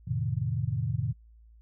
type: chord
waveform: sine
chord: F dominant seventh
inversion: none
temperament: equal with one note detuned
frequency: 87.31 / 110 / 129.46 / 155.56 Hz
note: F2 / A2 / C3 / Eb3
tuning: 0 / 0 / -18 / 0 cents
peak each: -37 / -31 / -31 / -34 dBFS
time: 0.07-1.13 s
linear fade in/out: 10 ms
effects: noise-tail reverb RT60 0.1 s tail -23 dB re dry + added 56 Hz sine -52 dBFS peak until 1.61 s